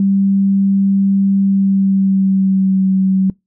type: tone with pitch glide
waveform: sine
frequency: 196 to 190.31 Hz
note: G3 to F#3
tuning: 0 to +49 cents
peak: -10 dBFS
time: 0-3.3 s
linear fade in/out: 2 ms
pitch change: -51 cents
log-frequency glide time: 1.42-2.85 s
effects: noise-tail reverb RT60 0.2 s tail -25 dB re dry